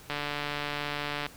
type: click train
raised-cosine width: 0.3 ms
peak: -16 dBFS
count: 171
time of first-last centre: 0.1-1.264 s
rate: 146 Hz
effects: pink hiss -51 dBFS RMS until 1.36 s